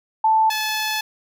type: tone pair in turn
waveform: sine / 10% pulse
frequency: 880 / 863.4 Hz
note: A5 / A5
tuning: 0 / -33 cents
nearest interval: unison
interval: 33 cents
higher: first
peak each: -13 dBFS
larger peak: neither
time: 0.24-0.5 / 0.5-1.01 s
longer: second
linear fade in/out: 5 ms
effects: none